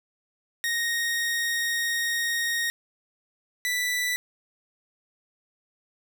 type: tone pair in turn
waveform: sawtooth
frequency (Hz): 1864.7 / 1975.6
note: A#6 / B6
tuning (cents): 0 / 0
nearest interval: minor second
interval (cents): 100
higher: second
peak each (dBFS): -21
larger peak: neither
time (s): 0.64-2.7 / 3.65-4.16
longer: first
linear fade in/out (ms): 0
effects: none